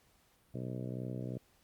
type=harmonic tone; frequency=62.7 Hz; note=B1; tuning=27 cents sharp; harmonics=2 / 3 / 4 / 5 / 6 / 7 / 8 / 9 / 10; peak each=-40 / -44 / -46 / -48 / -50 / -51 / -52 / -53 / -54 dBFS; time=0.54-1.38 s; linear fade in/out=5 ms; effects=pink hiss -69 dBFS RMS until 1.63 s + Opus 48 kbps